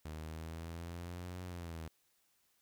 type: exponential two-way sweep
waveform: sawtooth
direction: up then down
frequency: 77 to 91 to 79 Hz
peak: -39 dBFS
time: 0.05-1.88 s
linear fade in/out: 5 ms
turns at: 1.43 s
effects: white hiss -75 dBFS RMS until 2.61 s